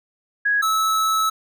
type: tone pair in turn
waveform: sine / square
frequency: 1661.2 / 1302.1 Hz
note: G#6 / E6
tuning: 0 / -22 cents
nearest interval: major third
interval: 422 cents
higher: first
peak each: -16 / -18 dBFS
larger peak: first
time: 0.45-0.62 / 0.62-1.3 s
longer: second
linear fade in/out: 10 ms
effects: none